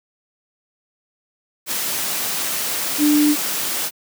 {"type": "tone in noise", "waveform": "sine", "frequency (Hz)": 296.9, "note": "D4", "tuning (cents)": 19, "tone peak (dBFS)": -12, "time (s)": [2.98, 3.36], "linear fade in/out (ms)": 50, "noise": "white", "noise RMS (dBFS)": -23, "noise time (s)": [1.66, 3.91], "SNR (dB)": 8, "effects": ["high-pass 150 Hz 12 dB/octave"]}